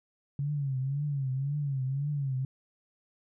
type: tone with vibrato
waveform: sine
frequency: 138.59 Hz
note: C#3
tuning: in tune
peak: -28 dBFS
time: 0.39-2.45 s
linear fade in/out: 2 ms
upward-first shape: triangle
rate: 1.9 Hz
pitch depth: 130 cents each way
effects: none